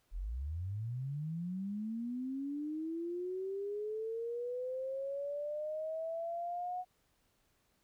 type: linear sweep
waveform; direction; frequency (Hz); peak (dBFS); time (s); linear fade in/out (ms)
sine; up; 36.71 to 734; -36; 0.11-6.85; 50
effects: pink hiss -75 dBFS RMS until 7.83 s